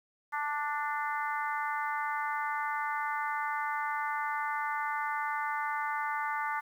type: harmonic tone with a mistuned harmonic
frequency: 293.7 Hz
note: D4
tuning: in tune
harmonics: 3 / 4 / 5 / 6 / 7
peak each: -34 / -36 / -38 / -40 / -41 dBFS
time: 0.32-6.61 s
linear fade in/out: 20 ms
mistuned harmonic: 6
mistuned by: +19 cents
effects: 10-bit